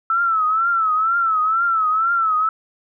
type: tone with vibrato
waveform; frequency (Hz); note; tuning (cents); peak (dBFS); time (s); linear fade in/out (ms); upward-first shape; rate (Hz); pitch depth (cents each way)
sine; 1318; E6; -1; -15; 0.1-2.49; 2; triangle; 2.1; 110
effects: none